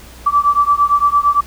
sine beating tone pair, 1155 / 1163.8 Hz, D6 / D6, -29 / -16 cents, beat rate 8.8 Hz, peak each -13 dBFS, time 0.26-1.41 s, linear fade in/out 10 ms, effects added 60 Hz sine -38 dBFS peak until 1.46 s + pink hiss -40 dBFS RMS until 1.46 s

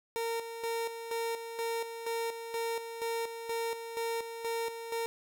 30% pulse tone with tremolo, 460 Hz, A#4, 23 cents flat, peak -29 dBFS, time 0.16-5.06 s, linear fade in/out 0 ms, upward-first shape square, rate 2.1 Hz, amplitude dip 60%, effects none

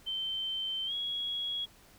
sine tone with pitch glide, 3102 to 3325 Hz, G7 to G#7, -19 to +1 cents, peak -32 dBFS, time 0.06-1.66 s, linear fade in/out 20 ms, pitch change +120 cents, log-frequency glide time 0.86-0.93 s, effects pink hiss -59 dBFS RMS until 1.98 s

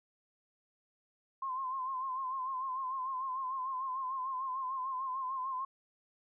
sine tone with vibrato, 1046.5 Hz, C6, in tune, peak -34 dBFS, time 1.42-5.65 s, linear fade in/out 5 ms, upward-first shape sine, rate 6.7 Hz, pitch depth 60 cents each way, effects none

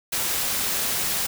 white noise, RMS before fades -25 dBFS, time 0.12-1.27 s, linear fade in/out 10 ms, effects none

